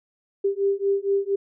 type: beating tone pair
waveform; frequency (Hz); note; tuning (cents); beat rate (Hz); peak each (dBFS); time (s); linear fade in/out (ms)
sine; 394.2 / 398.5; G4 / G4; +10 / +28; 4.3; -23; 0.44-1.36; 10
effects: none